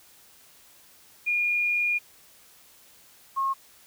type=tone pair in turn; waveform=sine; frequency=2428 / 1081.6 Hz; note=D#7 / C#6; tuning=-43 / -43 cents; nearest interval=octave + major second; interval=1400 cents; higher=first; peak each=-22 / -23 dBFS; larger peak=first; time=1.26-1.99 / 3.36-3.54 s; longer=first; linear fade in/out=20 ms; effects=white hiss -55 dBFS RMS until 3.86 s